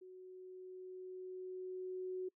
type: tone with level ramp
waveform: sine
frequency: 370 Hz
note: F#4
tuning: in tune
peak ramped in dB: -52 to -38 dBFS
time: 0.01-2.29 s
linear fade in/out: 10 ms
effects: noise-tail reverb RT60 0.1 s tail -25 dB re dry